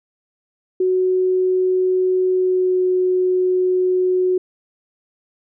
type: tone with pitch glide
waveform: sine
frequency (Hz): 370.2 to 367.4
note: F#4 to F#4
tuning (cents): +1 to -12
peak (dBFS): -14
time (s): 0.8-4.38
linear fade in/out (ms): 5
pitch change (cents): -13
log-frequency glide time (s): 2.3-2.85
effects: none